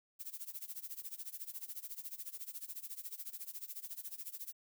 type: noise with tremolo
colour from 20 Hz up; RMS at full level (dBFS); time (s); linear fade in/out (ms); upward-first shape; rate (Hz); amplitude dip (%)
violet; -43; 0.19-4.53; 20; sine; 14; 90
effects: none